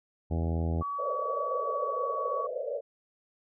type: harmonic tone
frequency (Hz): 82.41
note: E2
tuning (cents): 0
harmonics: 1 / 2 / 3 / 4 / 5 / 6 / 7 / 8 / 9 / 10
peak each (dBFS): -28 / -34 / -38 / -40 / -42 / -44 / -45 / -46 / -47 / -48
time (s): 0.3-0.83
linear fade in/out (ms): 20
type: tone with pitch glide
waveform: sine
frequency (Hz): 1136 to 1127.5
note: C#6 to C#6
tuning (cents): +42 to +29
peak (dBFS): -31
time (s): 0.81-2.47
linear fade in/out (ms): 10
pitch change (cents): -13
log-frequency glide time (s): 1.62-2.24
type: band-pass noise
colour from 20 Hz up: pink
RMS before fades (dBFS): -34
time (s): 0.98-2.81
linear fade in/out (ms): 20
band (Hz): 460 to 620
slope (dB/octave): 96
effects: none